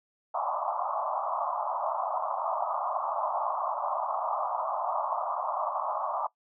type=band-pass noise; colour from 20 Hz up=white; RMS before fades=-31 dBFS; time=0.34-6.27 s; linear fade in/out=5 ms; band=600 to 1200 Hz; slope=96 dB/octave; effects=noise-tail reverb RT60 0.1 s tail -19 dB re dry